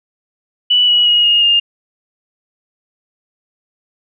sine tone with pitch steps, 2960 / 2924 / 2889 / 2854 / 2820 Hz, F#7 / F#7 / F#7 / F7 / F7, 0 / -21 / -42 / +37 / +16 cents, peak -8 dBFS, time 0.7-1.6 s, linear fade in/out 10 ms, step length 180 ms, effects none

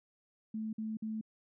sine tone bursts, 218.7 Hz, A3, 10 cents flat, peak -35 dBFS, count 3, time 0.54-1.212 s, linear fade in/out 5 ms, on 190 ms, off 51 ms, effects none

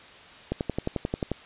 click train, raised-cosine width 2 ms, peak -13 dBFS, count 10, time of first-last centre 0.52-1.316 s, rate 11.3 Hz, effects white hiss -48 dBFS RMS until 1.45 s + resampled to 8000 Hz

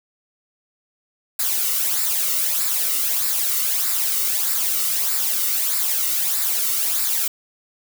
blue noise with flanger, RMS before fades -21 dBFS, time 1.39-7.28 s, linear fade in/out 5 ms, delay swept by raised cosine 0.32 to 1.24 ms, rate 1.6 Hz, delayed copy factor -0.6, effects none

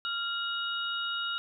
sine tone cluster, 1388 / 2899 / 3745 Hz, F6 / F#7 / A#7, -11 / -36 / +7 cents, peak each -33 / -36 / -36 dBFS, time 0.05-1.38 s, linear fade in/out 0 ms, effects none

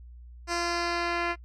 10% pulse tone with low-pass filter sweep, 344.4 Hz, F4, 24 cents flat, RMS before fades -29 dBFS, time 0.47-1.36 s, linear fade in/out 50 ms, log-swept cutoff 6700 to 2800 Hz, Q 1.8, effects noise-tail reverb RT60 0.1 s tail -24 dB re dry + added 60 Hz sine -44 dBFS peak until 1.44 s

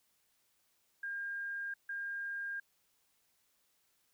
sine tone bursts at uneven times, 1609 Hz, G6, 45 cents sharp, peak -37 dBFS, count 2, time 1.03-1.74 / 1.89-2.6 s, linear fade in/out 5 ms, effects white hiss -75 dBFS RMS until 4.13 s

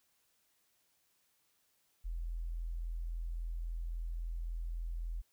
sine tone, 41.83 Hz, E1, 26 cents sharp, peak -36 dBFS, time 2.04-5.22 s, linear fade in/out 20 ms, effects white hiss -75 dBFS RMS until 5.32 s

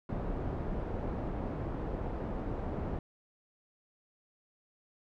pink low-pass noise, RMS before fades -36 dBFS, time 0.09-2.99 s, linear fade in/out 2 ms, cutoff 720 Hz, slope 12 dB/octave, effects none

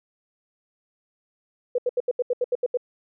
sine tone bursts, 492.9 Hz, B4, 3 cents flat, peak -19 dBFS, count 10, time 1.75-2.773 s, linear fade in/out 5 ms, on 33 ms, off 77 ms, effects none

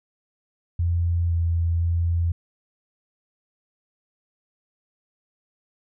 sine tone with pitch steps, 85.6 / 84.2 / 84.9 Hz, F2 / E2 / F2, -34 / +37 / -48 cents, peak -19 dBFS, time 0.79-2.32 s, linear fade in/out 5 ms, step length 510 ms, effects none

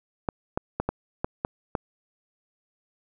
clicks, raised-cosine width 1 ms, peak -11 dBFS, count 7, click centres 0.288 / 0.575 / 0.8 / 0.89 / 1.245 / 1.449 / 1.752 s, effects none

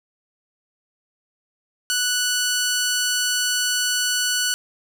10% pulse tone, 1480 Hz, F#6, in tune, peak -11 dBFS, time 1.9-4.54 s, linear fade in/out 0 ms, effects none

